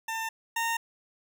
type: tone pair in turn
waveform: 20% pulse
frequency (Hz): 898 / 919.5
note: A5 / A#5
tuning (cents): +35 / -24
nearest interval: unison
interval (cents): 41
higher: second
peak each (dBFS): -26 / -22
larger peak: second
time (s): 0.08-0.29 / 0.56-0.77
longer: neither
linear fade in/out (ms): 5
effects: none